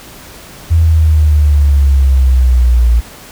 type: exponential sweep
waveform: sine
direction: down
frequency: 83.1 to 57.8 Hz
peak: -5 dBFS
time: 0.7-3.01 s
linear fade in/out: 20 ms
effects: pink hiss -34 dBFS RMS until 3.31 s